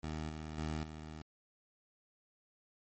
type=tone with level steps; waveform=15% pulse; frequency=77.78 Hz; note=D#2; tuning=in tune; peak=-32 / -36 / -30 / -39 dBFS; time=0.03-1.22 s; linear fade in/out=5 ms; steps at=0.29 / 0.58 / 0.83 s; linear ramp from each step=5 ms; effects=low-pass 9000 Hz 12 dB/octave + MP3 32 kbps